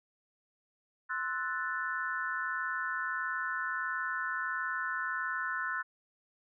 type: chord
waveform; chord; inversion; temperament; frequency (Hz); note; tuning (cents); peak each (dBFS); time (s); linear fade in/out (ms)
sine; F# half-diminished seventh; second; equal; 1046.5 / 1318.5 / 1480 / 1760; C6 / E6 / F#6 / A6; 0 / 0 / 0 / 0; -40 / -39 / -35 / -38; 1.09-5.83; 20
effects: none